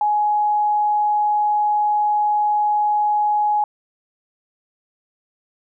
sine tone, 838 Hz, G#5, 15 cents sharp, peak -15 dBFS, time 0.01-3.64 s, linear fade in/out 2 ms, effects none

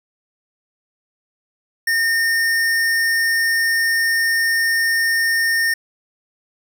square tone, 1825 Hz, A#6, 37 cents flat, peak -16 dBFS, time 1.87-5.74 s, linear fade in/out 5 ms, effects none

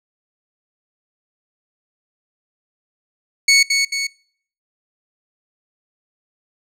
20% pulse tone with echo, 2217 Hz, C#7, in tune, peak -4 dBFS, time 3.48-3.63 s, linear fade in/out 5 ms, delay 220 ms, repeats 2, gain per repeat -5 dB, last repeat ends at 4.07 s, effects noise-tail reverb RT60 0.6 s tail -25 dB re dry + low-pass 10000 Hz 12 dB/octave

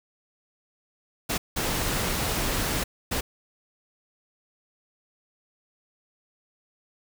pink noise bursts at uneven times, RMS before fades -27 dBFS, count 3, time 1.29-1.38 / 1.56-2.84 / 3.11-3.21 s, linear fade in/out 10 ms, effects none

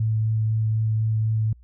sine tone with vibrato, 110 Hz, A2, in tune, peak -19 dBFS, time 0-1.53 s, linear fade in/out 5 ms, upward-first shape sine, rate 4 Hz, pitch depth 9 cents each way, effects added 60 Hz sine -47 dBFS peak until 1.63 s

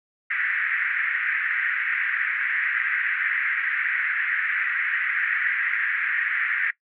pink band-pass noise, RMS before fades -25 dBFS, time 0.3-6.71 s, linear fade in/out 10 ms, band 1600 to 2100 Hz, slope 48 dB/octave, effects noise-tail reverb RT60 0.1 s tail -18 dB re dry

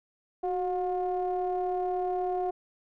triangle ring-modulated tone, 175.6 Hz, F3, 10 cents sharp, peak -22 dBFS, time 0.43-2.51 s, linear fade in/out 10 ms, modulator 545 Hz, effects none

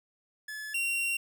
45% pulse tone pair in turn, 1718 / 2749 Hz, A6 / F7, -42 / -28 cents, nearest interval minor sixth, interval 814 cents, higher second, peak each -37 / -28 dBFS, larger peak second, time 0.48-0.74 / 0.74-1.17 s, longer second, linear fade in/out 5 ms, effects none

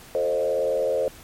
sine tone with frequency modulation, 528 Hz, C5, 16 cents sharp, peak -20 dBFS, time 0.15-1.08 s, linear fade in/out 0 ms, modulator 81.2 Hz, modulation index 1.1, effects pink hiss -46 dBFS RMS until 1.23 s + MP3 64 kbps

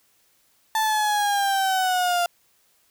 35% pulse linear sweep, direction down, 883 to 693 Hz, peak -18 dBFS, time 0.75-2.26 s, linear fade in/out 2 ms, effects white hiss -63 dBFS RMS until 2.9 s

